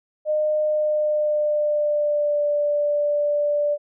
sine tone with pitch glide, 610 to 586.8 Hz, D#5 to D5, -34 to -2 cents, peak -18 dBFS, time 0.25-3.78 s, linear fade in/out 50 ms, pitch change -68 cents, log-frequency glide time 0.63-2.43 s, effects none

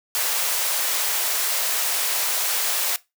white high-pass noise, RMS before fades -23 dBFS, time 0.15-2.96 s, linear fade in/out 0 ms, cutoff 470 Hz, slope 24 dB/octave, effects noise-tail reverb RT60 0.2 s tail -19 dB re dry

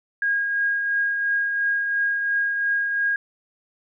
sine tone with tremolo, 1632 Hz, G#6, 31 cents flat, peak -18 dBFS, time 0.22-3.16 s, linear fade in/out 2 ms, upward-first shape triangle, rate 2.9 Hz, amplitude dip 40%, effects none

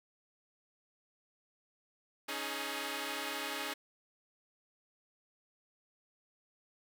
5% pulse chord, C# suspended second, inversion none, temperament equal with one note detuned, 277.2 / 311.1 / 421.8 Hz, C#4 / D#4 / G#4, 0 / 0 / +27 cents, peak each -30 dBFS, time 2.28-3.74 s, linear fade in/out 10 ms, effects none

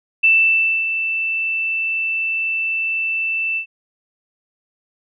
sine tone with ADSR envelope, 2658 Hz, E7, 14 cents sharp, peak -9 dBFS, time 0.23-3.66 s, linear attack 13 ms, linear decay 610 ms, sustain -9 dB, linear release 89 ms, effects none

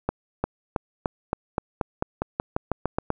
accelerating click train, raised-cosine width 1 ms, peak -9 dBFS, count 15, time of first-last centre 0.09-3.104 s, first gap 350 ms, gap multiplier 0.92, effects none

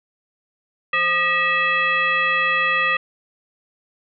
sine tone with frequency modulation, 1916 Hz, A#6, 47 cents sharp, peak -16 dBFS, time 0.93-2.97 s, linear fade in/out 5 ms, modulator 695 Hz, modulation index 1.3, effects none

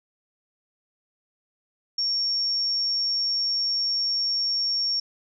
sine tone, 5510 Hz, F8, 24 cents flat, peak -22 dBFS, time 1.98-5 s, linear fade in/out 5 ms, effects none

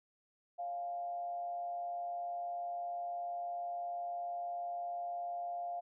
sine tone with frequency modulation, 698.5 Hz, F5, in tune, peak -37 dBFS, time 0.58-5.81 s, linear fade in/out 20 ms, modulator 140 Hz, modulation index 0.28, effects none

